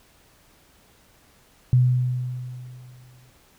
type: tone with exponential decay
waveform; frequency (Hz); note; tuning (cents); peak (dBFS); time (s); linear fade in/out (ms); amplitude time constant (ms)
sine; 125.4; B2; +27; -12; 1.73-3.3; 0; 340
effects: pink hiss -57 dBFS RMS until 3.58 s